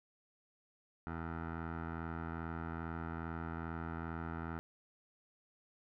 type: tone with low-pass filter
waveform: 15% pulse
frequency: 82.41 Hz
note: E2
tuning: in tune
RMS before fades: -42 dBFS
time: 1.07-4.59 s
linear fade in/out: 0 ms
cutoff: 1400 Hz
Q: 2.9
effects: none